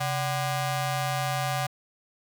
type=ring-modulated tone; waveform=sawtooth; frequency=444 Hz; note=A4; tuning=16 cents sharp; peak=-19 dBFS; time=0-1.67 s; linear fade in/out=10 ms; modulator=310 Hz; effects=9-bit